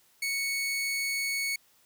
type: tone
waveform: sawtooth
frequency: 2217 Hz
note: C#7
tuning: in tune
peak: -25 dBFS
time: 0.22-1.56 s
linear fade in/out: 5 ms
effects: white hiss -64 dBFS RMS until 1.85 s